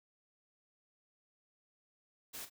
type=noise with echo; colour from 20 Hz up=white; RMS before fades=-45 dBFS; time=2.33-2.46 s; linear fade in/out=20 ms; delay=39 ms; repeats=1; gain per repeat=-11 dB; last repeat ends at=2.499 s; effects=none